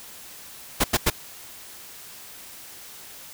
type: noise bursts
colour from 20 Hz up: pink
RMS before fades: -19 dBFS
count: 3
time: 0.8-1.102 s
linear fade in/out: 10 ms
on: 42 ms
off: 88 ms
effects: white hiss -43 dBFS RMS until 3.33 s